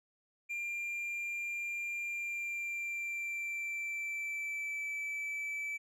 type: tone with pitch glide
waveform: triangle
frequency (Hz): 2389 to 2312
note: D7 to D7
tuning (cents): +29 to -28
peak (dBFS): -34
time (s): 0.49-5.78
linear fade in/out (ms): 20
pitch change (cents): -57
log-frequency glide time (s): 2.05-4.88
effects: none